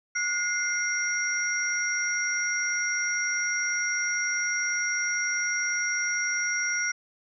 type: tone cluster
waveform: sine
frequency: 1443 / 2101 / 5670 Hz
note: F#6 / C7 / F8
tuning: -44 / +7 / +25 cents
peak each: -29 / -29 / -30 dBFS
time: 0.15-6.92 s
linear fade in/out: 10 ms
effects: none